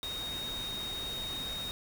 sine tone in noise, 3729 Hz, A#7, in tune, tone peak -36 dBFS, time 0.03-1.71 s, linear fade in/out 0 ms, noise pink, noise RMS -43 dBFS, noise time 0.03-1.71 s, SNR +4 dB, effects none

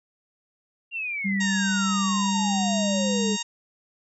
sine exponential sweep, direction down, 2801 to 413.9 Hz, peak -27 dBFS, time 0.91-3.37 s, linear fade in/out 50 ms
sine tone with pitch glide, 196 to 201.4 Hz, G3 to G3, 0 to +47 cents, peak -23 dBFS, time 1.24-3.37 s, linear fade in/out 20 ms, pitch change +47 cents, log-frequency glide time 1.84-3 s
harmonic tone, 932.3 Hz, A#5, in tune, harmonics 1 / 2 / 3 / 4 / 5 / 6 / 7 / 8, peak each -38 / -40 / -35 / -33 / -40 / -38 / -35 / -34 dBFS, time 1.4-3.43 s, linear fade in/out 10 ms
effects none

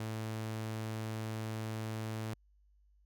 sawtooth tone, 110 Hz, A2, in tune, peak -33 dBFS, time 0-2.34 s, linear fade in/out 5 ms, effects added 50 Hz sine -64 dBFS peak until 3.05 s

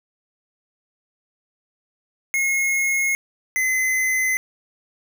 square tone pair in turn, 2163 / 2042 Hz, C#7 / C7, -43 / -43 cents, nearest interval minor second, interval 100 cents, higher first, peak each -19 dBFS, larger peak neither, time 2.34-3.15 / 3.56-4.37 s, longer neither, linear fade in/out 0 ms, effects none

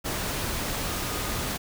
sine tone in noise, 1231 Hz, D#6, 19 cents flat, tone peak -41 dBFS, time 0.86-1.49 s, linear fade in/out 20 ms, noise pink, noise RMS -30 dBFS, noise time 0.04-1.58 s, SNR -14 dB, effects none

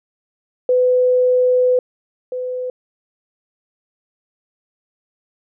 sine tone pair in turn, 502 / 503.8 Hz, B4 / B4, +28 / +34 cents, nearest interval unison, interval 6 cents, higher second, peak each -11 / -21 dBFS, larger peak first, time 0.69-1.79 / 2.32-2.7 s, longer first, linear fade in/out 2 ms, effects none

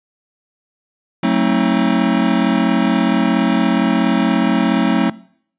square chord, F# diminished seventh, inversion none, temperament just, 185 / 222 / 266.4 / 319.7 Hz, F#3 / A3 / C4 / Eb4, 0 / +16 / +31 / +47 cents, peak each -19 / -19 / -19 / -21 dBFS, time 1.23-5.1 s, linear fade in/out 5 ms, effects noise-tail reverb RT60 0.6 s tail -20 dB re dry + resampled to 8000 Hz

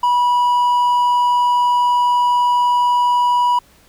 triangle tone, 976 Hz, B5, 21 cents flat, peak -10 dBFS, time 0.03-3.59 s, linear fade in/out 5 ms, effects pink hiss -51 dBFS RMS until 3.88 s

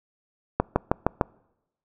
accelerating click train, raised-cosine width 1 ms, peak -5 dBFS, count 5, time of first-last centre 0.6-1.212 s, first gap 160 ms, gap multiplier 0.97, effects noise-tail reverb RT60 0.9 s tail -26 dB re dry

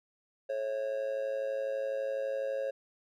triangle tone with amplitude modulation, 544 Hz, C#5, 33 cents flat, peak -26 dBFS, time 0.49-2.71 s, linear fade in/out 10 ms, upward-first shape sine, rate 112 Hz, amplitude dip 70%, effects none

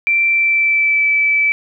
sine tone with pitch glide, 2349 to 2310 Hz, D7 to D7, 0 to -29 cents, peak -11 dBFS, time 0.07-1.52 s, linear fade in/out 0 ms, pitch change -29 cents, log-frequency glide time 0.25-1.05 s, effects none

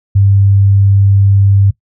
sine tone, 99 Hz, G2, 18 cents sharp, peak -5 dBFS, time 0.15-1.71 s, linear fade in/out 10 ms, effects noise-tail reverb RT60 0.1 s tail -18 dB re dry

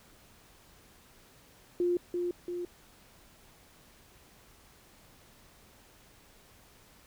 sine tone with echo, 352.2 Hz, F4, 15 cents sharp, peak -25 dBFS, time 1.8-1.97 s, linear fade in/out 2 ms, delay 340 ms, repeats 2, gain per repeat -4 dB, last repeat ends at 2.65 s, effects pink hiss -59 dBFS RMS until 7.06 s

